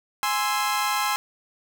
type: chord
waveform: sawtooth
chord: Ab augmented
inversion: none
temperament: equal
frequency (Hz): 830.6 / 1046.5 / 1318.5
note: Ab5 / C6 / E6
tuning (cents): 0 / 0 / 0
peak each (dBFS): -23 / -22 / -25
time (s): 0.23-1.16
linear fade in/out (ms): 0
effects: none